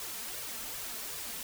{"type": "noise with flanger", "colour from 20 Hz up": "white", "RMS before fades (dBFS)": -40, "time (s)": [0, 1.43], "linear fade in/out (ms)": 2, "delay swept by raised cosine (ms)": [1.7, 4.6], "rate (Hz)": 2.6, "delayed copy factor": 0.7, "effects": []}